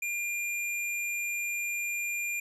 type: tone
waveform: square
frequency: 2400 Hz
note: D7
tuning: 37 cents sharp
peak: -31 dBFS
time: 0.02-2.4 s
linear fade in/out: 5 ms
effects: resampled to 32000 Hz